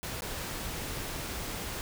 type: noise with dropouts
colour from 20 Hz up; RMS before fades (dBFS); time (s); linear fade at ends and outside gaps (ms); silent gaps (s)
pink; -37; 0.03-1.81; 0; 0.207-0.221
effects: none